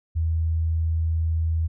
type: tone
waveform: sine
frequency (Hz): 81.2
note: E2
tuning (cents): -26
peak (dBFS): -20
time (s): 0.15-1.68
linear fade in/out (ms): 20
effects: none